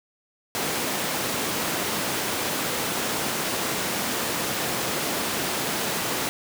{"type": "high-pass noise", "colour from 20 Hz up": "pink", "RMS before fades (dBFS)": -27, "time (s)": [0.55, 6.29], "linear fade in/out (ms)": 0, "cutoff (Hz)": 200, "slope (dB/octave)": 12, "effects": []}